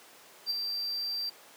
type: tone with ADSR envelope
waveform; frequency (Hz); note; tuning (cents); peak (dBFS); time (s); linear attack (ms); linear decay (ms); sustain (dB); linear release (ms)
triangle; 4699; D8; 0; -25; 0.46-1.3; 43; 19; -5; 11
effects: pink hiss -53 dBFS RMS until 1.56 s + high-pass 400 Hz 12 dB/octave